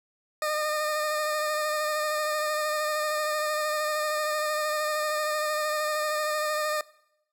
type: tone with vibrato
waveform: 20% pulse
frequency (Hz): 609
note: D#5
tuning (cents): -37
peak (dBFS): -21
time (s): 0.42-6.81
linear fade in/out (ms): 2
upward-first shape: sine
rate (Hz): 13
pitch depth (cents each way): 20
effects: noise-tail reverb RT60 0.8 s tail -21 dB re dry